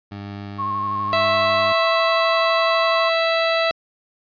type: tone with tremolo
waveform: 20% pulse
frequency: 100.8 Hz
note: G2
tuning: 49 cents sharp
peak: -25 dBFS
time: 0.11-1.73 s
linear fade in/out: 10 ms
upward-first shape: triangle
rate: 1.1 Hz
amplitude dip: 25%
type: tone with vibrato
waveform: sine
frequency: 1083 Hz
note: C#6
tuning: 41 cents flat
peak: -21 dBFS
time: 0.58-3.1 s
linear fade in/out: 20 ms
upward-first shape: square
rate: 12 Hz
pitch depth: 25 cents each way
type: harmonic tone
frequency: 659.3 Hz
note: E5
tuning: in tune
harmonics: 1 / 2 / 3 / 4 / 5 / 6 / 7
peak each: -19 / -24 / -26 / -26 / -32 / -27 / -33 dBFS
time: 1.13-3.71 s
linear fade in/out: 0 ms
effects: resampled to 11025 Hz